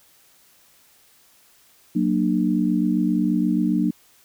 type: chord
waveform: sine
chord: Gb augmented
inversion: none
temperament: equal with one note detuned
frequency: 185 / 233.1 / 299.7 Hz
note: Gb3 / Bb3 / D4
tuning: 0 / 0 / +35 cents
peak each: -22 dBFS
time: 1.95-3.91 s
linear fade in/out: 10 ms
effects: white hiss -56 dBFS RMS until 4.24 s